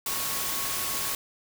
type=tone in noise; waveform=sine; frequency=1100 Hz; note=C#6; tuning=14 cents flat; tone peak=-40 dBFS; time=0.06-1.15 s; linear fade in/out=2 ms; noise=white; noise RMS=-30 dBFS; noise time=0.06-1.15 s; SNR=-13 dB; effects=none